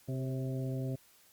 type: harmonic tone with a mistuned harmonic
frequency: 130.81 Hz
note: C3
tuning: in tune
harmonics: 1 / 2 / 3 / 4 / 5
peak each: -34 / -40 / -44 / -46 / -48 dBFS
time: 0.08-0.96 s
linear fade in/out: 10 ms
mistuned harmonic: 4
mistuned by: +35 cents
effects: white hiss -63 dBFS RMS until 1.32 s + Opus 48 kbps